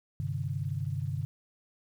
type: chord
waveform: sine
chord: G suspended fourth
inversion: none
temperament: equal with one note detuned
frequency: 98 / 130.81 / 149.92 Hz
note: G2 / C3 / D3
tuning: 0 / 0 / +36 cents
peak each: -35 / -34 / -35 dBFS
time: 0.2-1.25 s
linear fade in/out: 0 ms
effects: 10-bit